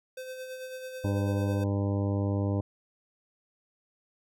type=tone with tremolo; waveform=square; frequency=515 Hz; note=C5; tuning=28 cents flat; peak=-37 dBFS; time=0.17-1.64 s; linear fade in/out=5 ms; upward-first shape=sine; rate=9.1 Hz; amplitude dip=40%
type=harmonic tone; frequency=100 Hz; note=G2; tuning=35 cents sharp; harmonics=1 / 2 / 3 / 4 / 5 / 6 / 8 / 9 / 10; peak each=-27 / -34 / -33 / -40 / -38 / -39 / -46 / -48 / -48 dBFS; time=1.04-2.61 s; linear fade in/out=5 ms
effects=none